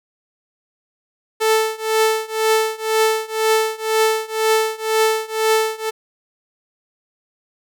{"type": "tone with tremolo", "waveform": "sawtooth", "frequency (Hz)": 440, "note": "A4", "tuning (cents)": 0, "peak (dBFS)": -8, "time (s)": [1.4, 5.91], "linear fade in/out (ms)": 20, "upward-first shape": "triangle", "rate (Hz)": 2, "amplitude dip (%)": 95, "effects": []}